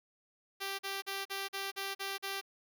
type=tone bursts; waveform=5% pulse; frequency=392 Hz; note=G4; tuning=in tune; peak=-25 dBFS; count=8; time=0.6-2.414 s; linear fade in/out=20 ms; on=190 ms; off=42 ms; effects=none